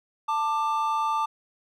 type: tone pair together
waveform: triangle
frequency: 886.9 / 1185 Hz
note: A5 / D6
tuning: +14 / +15 cents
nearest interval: perfect fourth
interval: 501 cents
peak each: -24 dBFS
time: 0.28-1.26 s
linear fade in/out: 10 ms
effects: none